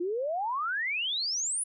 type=exponential sweep; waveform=sine; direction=up; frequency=334.9 to 10330 Hz; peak=-28 dBFS; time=0-1.64 s; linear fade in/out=10 ms; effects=none